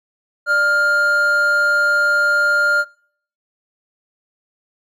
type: tone pair together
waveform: triangle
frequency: 591 / 1405.6 Hz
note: D5 / F6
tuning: +11 / +11 cents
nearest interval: octave + minor third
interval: 1500 cents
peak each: -22 / -11 dBFS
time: 0.46-2.85 s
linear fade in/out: 50 ms
effects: noise-tail reverb RT60 0.6 s tail -24 dB re dry